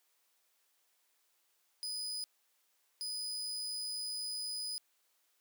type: tone bursts at uneven times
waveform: 35% pulse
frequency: 4978 Hz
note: D#8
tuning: in tune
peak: -36 dBFS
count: 2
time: 1.83-2.24 / 3.01-4.78 s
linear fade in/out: 0 ms
effects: white hiss -75 dBFS RMS until 5.4 s + high-pass 400 Hz 12 dB/octave